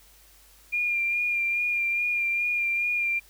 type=tone with vibrato; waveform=sine; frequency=2404 Hz; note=D7; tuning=40 cents sharp; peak=-23 dBFS; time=0.72-3.2 s; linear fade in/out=20 ms; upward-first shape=sine; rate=2.4 Hz; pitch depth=24 cents each way; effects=added 50 Hz sine -58 dBFS peak until 3.29 s + white hiss -56 dBFS RMS until 3.29 s